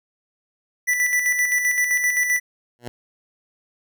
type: tone with tremolo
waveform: square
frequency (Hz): 1975.5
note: B6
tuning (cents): 0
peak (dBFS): -17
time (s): 0.87-2.4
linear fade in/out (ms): 20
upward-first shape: square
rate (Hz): 7.7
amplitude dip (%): 45
type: tone with exponential growth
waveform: 10% pulse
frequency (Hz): 120.3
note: B2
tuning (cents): -45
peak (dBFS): -19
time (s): 2.79-2.88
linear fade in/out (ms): 0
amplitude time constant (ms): 19
effects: none